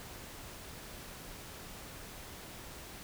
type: silence
effects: pink hiss -48 dBFS RMS until 3.03 s